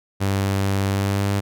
sawtooth tone with pitch glide, 98 to 100.06 Hz, G2 to G2, 0 to +36 cents, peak -15 dBFS, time 0.2-1.41 s, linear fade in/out 20 ms, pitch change +36 cents, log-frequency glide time 0.87-1.28 s, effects none

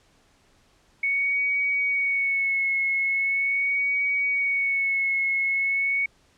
sine tone with vibrato, 2217 Hz, C#7, in tune, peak -21 dBFS, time 1.03-6.06 s, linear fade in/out 5 ms, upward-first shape sine, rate 0.41 Hz, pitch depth 30 cents each way, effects pink hiss -61 dBFS RMS until 6.37 s + low-pass 8000 Hz 12 dB/octave

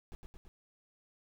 brown noise with echo, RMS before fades -44 dBFS, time 0.12-0.15 s, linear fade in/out 0 ms, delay 110 ms, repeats 3, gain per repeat -3 dB, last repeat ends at 0.48 s, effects none

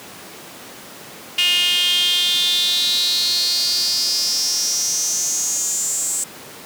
sawtooth tone with high-pass filter sweep, 355.2 Hz, F4, 29 cents sharp, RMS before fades -19 dBFS, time 1.38-6.24 s, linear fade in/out 5 ms, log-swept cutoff 2800 to 7800 Hz, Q 8.1, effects pink hiss -37 dBFS RMS until 6.65 s + high-pass 200 Hz 12 dB/octave

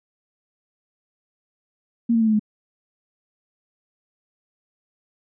sine tone with pitch steps, 233.1 / 227.6 / 222.3 / 217.1 / 212 Hz, A#3 / A#3 / A3 / A3 / G#3, 0 / -41 / +18 / -23 / +36 cents, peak -15 dBFS, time 2.09-2.395 s, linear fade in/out 10 ms, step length 61 ms, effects none

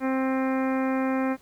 harmonic tone with a mistuned harmonic, 263.3 Hz, C4, 11 cents sharp, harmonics 1 / 2 / 3 / 4 / 5 / 6 / 7 / 8 / 9, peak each -24 / -30 / -34 / -36 / -38 / -40 / -41 / -42 / -43 dBFS, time 0-1.37 s, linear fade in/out 50 ms, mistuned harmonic 9, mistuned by +29 cents, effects pink hiss -58 dBFS RMS until 1.41 s

